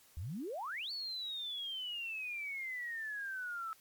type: exponential two-way sweep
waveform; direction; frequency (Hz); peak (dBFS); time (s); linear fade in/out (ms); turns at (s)
sine; up then down; 72 to 4505 to 1302; -38; 0.17-3.73; 0; 0.91
effects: white hiss -64 dBFS RMS until 3.8 s + MP3 96 kbps